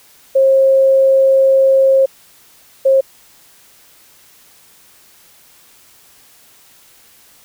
sine tone pair in turn, 536 / 536 Hz, C5 / C5, +42 / +42 cents, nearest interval unison, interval 0 cents, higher neither, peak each -7 dBFS, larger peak neither, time 0.35-2.06 / 2.85-3.01 s, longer first, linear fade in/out 10 ms, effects white hiss -47 dBFS RMS until 7.44 s

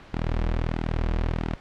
sawtooth tone with flanger, 40.2 Hz, E1, 43 cents flat, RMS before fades -26 dBFS, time 0.13-1.56 s, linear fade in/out 10 ms, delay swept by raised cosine 1.7 to 7.7 ms, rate 1.5 Hz, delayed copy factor -0.6, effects pink hiss -47 dBFS RMS until 1.6 s + low-pass 3000 Hz 12 dB/octave

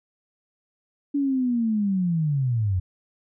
sine linear sweep, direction down, 288.3 to 87.31 Hz, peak -20 dBFS, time 1.14-2.8 s, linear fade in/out 10 ms, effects none

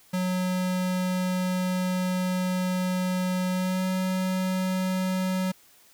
square tone with pitch glide, 183.4 to 186.07 Hz, F#3 to F#3, -15 to +10 cents, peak -25 dBFS, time 0.13-5.52 s, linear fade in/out 10 ms, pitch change +25 cents, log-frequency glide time 3.49-3.85 s, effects white hiss -57 dBFS RMS until 5.93 s

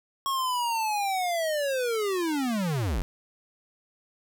square linear sweep, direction down, 1100 to 37.03 Hz, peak -26 dBFS, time 0.26-3.02 s, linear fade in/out 0 ms, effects none

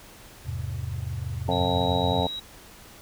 sine chord, E augmented, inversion none, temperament just, 82.41 / 103.01 / 128.76 Hz, E2 / G#2 / B#2, 0 / -14 / -27 cents, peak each -33 dBFS, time 0.45-2.22 s, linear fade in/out 20 ms
harmonic tone, 89 Hz, F2, 33 cents sharp, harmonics 1 / 2 / 3 / 5 / 6 / 7 / 8 / 9 / 10, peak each -31 / -31 / -31 / -31 / -31 / -31 / -31 / -31 / -31 dBFS, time 1.48-2.27 s, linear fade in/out 5 ms
sine tone, 3847 Hz, B7, 46 cents flat, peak -31 dBFS, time 1.51-2.4 s, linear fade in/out 10 ms
effects pink hiss -48 dBFS RMS until 3.01 s

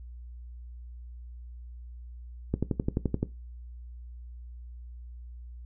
click train, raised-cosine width 3 ms, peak -13 dBFS, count 9, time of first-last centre 2.54-3.23 s, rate 11.6 Hz, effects noise-tail reverb RT60 0.2 s tail -17 dB re dry + added 60 Hz sine -41 dBFS peak until 5.65 s

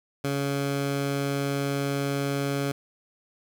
15% pulse tone, 140 Hz, C#3, 18 cents sharp, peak -19 dBFS, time 0.24-2.72 s, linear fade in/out 5 ms, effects 10-bit

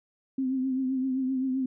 sine tone with vibrato, 261.6 Hz, C4, in tune, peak -25 dBFS, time 0.38-1.66 s, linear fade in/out 5 ms, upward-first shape triangle, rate 7.7 Hz, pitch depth 52 cents each way, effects none

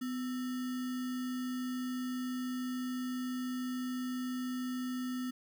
sine tone with sample-and-hold, 252 Hz, B3, 35 cents sharp, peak -34 dBFS, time 0.01-5.31 s, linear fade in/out 10 ms, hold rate 1575 Hz, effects none

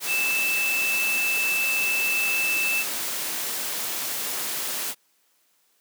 sine tone in noise, 2637 Hz, E7, in tune, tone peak -22 dBFS, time 0.06-2.85 s, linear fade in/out 50 ms, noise white, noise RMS -29 dBFS, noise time 0-4.95 s, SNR +4 dB, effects white hiss -66 dBFS RMS until 5.8 s + high-pass 200 Hz 12 dB/octave

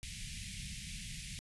pink band-stop noise, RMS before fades -44 dBFS, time 0.03-1.39 s, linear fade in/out 0 ms, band 200 to 2000 Hz, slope 48 dB/octave, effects resampled to 24000 Hz

